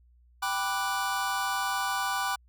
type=chord; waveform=square; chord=G major seventh; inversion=none; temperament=equal; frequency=784 / 987.8 / 1174.7 / 1480 Hz; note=G5 / B5 / D6 / F#6; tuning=0 / 0 / 0 / 0 cents; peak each=-34 dBFS; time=0.42-2.36 s; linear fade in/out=10 ms; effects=added 60 Hz sine -57 dBFS peak until 2.48 s